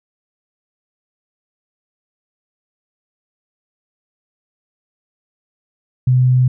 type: tone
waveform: sine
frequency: 127 Hz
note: B2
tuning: 49 cents sharp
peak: -9 dBFS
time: 6.07-6.48 s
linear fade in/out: 5 ms
effects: none